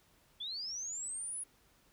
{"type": "linear sweep", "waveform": "sine", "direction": "up", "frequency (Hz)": [3340, 10490], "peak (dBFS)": -38, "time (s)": [0.4, 1.44], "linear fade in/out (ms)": 10, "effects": ["pink hiss -68 dBFS RMS until 1.92 s"]}